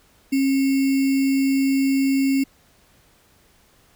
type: tone with sample-and-hold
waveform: sine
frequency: 270.6 Hz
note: C#4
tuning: 42 cents flat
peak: -16 dBFS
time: 0.32-2.44 s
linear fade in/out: 10 ms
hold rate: 2450 Hz
effects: pink hiss -57 dBFS RMS until 3.95 s